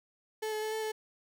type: tone with pitch steps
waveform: 35% pulse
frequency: 434.8 / 429.3 / 434 / 439.3 / 433.9 Hz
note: A4 / A4 / A4 / A4 / A4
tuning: -21 / -43 / -24 / -3 / -24 cents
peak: -31 dBFS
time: 0.42-0.92 s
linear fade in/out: 10 ms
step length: 100 ms
effects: none